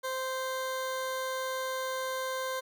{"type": "tone", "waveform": "20% pulse", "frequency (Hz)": 521, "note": "C5", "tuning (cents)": -7, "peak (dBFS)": -27, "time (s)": [0.03, 2.61], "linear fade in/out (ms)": 20, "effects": []}